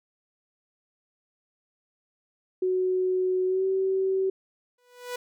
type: tone with pitch glide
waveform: sine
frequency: 370 to 381.9 Hz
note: F#4 to G4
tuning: 0 to -45 cents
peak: -22 dBFS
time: 2.62-4.3 s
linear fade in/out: 5 ms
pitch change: +55 cents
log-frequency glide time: 3.46-3.65 s
type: tone with exponential growth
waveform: sawtooth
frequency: 492 Hz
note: B4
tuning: 7 cents flat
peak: -25 dBFS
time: 4.78-5.16 s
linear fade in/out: 5 ms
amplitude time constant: 82 ms
effects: none